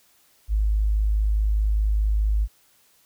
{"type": "tone", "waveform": "sine", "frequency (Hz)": 52.4, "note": "G#1", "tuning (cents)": 16, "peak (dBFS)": -18, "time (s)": [0.48, 2.48], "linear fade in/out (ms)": 50, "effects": ["white hiss -60 dBFS RMS until 3.05 s"]}